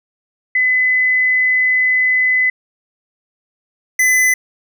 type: tone pair in turn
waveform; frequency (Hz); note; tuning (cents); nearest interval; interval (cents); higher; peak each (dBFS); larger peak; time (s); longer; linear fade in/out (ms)
sine / square; 2015 / 2015; B6 / B6; +34 / +34; unison; 0; neither; -11; neither; 0.55-2.5 / 3.99-4.34; first; 5
effects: none